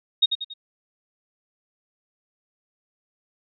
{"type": "tone with echo", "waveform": "sine", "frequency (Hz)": 3729, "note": "A#7", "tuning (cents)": 0, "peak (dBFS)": -13, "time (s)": [0.22, 0.26], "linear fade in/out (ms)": 10, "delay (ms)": 93, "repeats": 3, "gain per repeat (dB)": -7, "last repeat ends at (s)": 0.539, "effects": []}